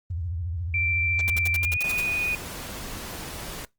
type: tone with vibrato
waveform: sine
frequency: 85.4 Hz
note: F2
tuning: 38 cents flat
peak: -27 dBFS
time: 0.1-1.77 s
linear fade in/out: 5 ms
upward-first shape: sine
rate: 14 Hz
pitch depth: 160 cents each way
type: tone with pitch glide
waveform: sine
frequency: 2349 to 2473 Hz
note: D7 to D#7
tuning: 0 to -11 cents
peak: -23 dBFS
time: 0.74-2.35 s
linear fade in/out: 2 ms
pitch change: +89 cents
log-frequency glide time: 1.56-1.79 s
type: noise bursts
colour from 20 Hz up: white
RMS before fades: -32 dBFS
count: 10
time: 1.19-2.003 s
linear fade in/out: 0 ms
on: 21 ms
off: 67 ms
type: noise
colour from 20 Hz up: pink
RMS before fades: -36 dBFS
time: 1.84-3.65 s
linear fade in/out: 2 ms
effects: noise-tail reverb RT60 0.2 s tail -23 dB re dry + Opus 24 kbps